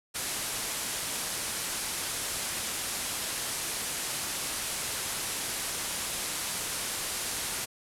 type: low-pass noise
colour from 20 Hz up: white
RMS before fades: -34 dBFS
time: 0.14-7.66 s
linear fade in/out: 20 ms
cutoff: 12000 Hz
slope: 48 dB/octave
effects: none